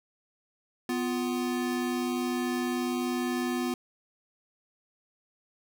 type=tone pair together; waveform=square; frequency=249.4 / 349.4 Hz; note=B3 / F4; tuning=+17 / +1 cents; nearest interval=tritone; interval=584 cents; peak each=-30 / -33 dBFS; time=0.89-3.74 s; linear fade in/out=2 ms; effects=none